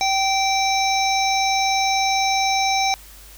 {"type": "harmonic tone with a mistuned harmonic", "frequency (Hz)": 776, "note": "G5", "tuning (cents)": -18, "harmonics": [1, 3, 5, 7, 8], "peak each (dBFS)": [-19, -24, -26, -27, -28], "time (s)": [0.01, 2.94], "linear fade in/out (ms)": 0, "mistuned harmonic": 5, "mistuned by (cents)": 18, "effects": ["added 50 Hz sine -44 dBFS peak until 3.37 s", "white hiss -45 dBFS RMS until 3.37 s"]}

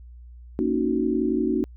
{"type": "chord", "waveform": "sine", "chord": "D# minor seventh", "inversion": "second", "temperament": "equal with one note detuned", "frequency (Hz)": [233.1, 279.4, 311.1, 370], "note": ["A#3", "C#4", "D#4", "F#4"], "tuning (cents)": [0, 14, 0, 0], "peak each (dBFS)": -26, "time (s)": [0.59, 1.64], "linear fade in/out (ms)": 0, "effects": ["added 60 Hz sine -41 dBFS peak until 1.76 s"]}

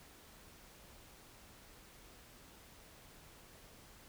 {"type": "silence", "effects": ["pink hiss -59 dBFS RMS until 4.08 s"]}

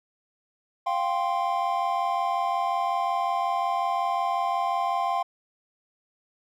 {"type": "chord", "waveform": "triangle", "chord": "F suspended second", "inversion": "none", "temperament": "equal", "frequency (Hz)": [698.5, 784, 1046.5], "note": ["F5", "G5", "C6"], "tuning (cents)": [0, 0, 0], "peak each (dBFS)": -26, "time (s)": [0.86, 5.23], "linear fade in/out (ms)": 10, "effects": []}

